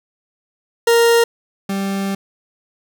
40% pulse tone pair in turn, 466.2 / 196.01 Hz, A#4 / G3, 0 / 0 cents, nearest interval octave + minor third, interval 1500 cents, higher first, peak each -9 / -18 dBFS, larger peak first, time 0.87-1.24 / 1.69-2.15 s, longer second, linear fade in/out 5 ms, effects none

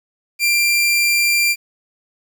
sawtooth tone, 2374 Hz, D7, 18 cents sharp, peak -10 dBFS, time 0.39-1.56 s, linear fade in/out 50 ms, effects 8-bit

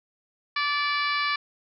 harmonic tone, 581 Hz, D5, 19 cents flat, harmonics 2 / 3 / 4 / 5 / 6 / 7 / 8 / 9, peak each -27 / -30 / -29 / -37 / -38 / -35 / -36 / -42 dBFS, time 0.56-1.36 s, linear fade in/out 5 ms, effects none

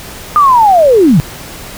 sine linear sweep, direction down, 1230 to 129.2 Hz, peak -3 dBFS, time 0.36-1.2 s, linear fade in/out 0 ms, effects pink hiss -28 dBFS RMS until 1.77 s

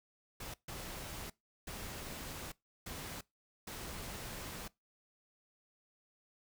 pink noise bursts at uneven times, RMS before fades -45 dBFS, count 5, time 0.4-0.54 / 0.68-1.3 / 1.67-2.52 / 2.86-3.21 / 3.67-4.68 s, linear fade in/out 5 ms, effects noise-tail reverb RT60 0.2 s tail -22 dB re dry

